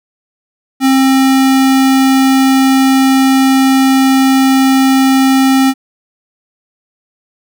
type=tone; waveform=square; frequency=266.2 Hz; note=C4; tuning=30 cents sharp; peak=-7 dBFS; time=0.8-5.74 s; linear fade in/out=50 ms; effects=none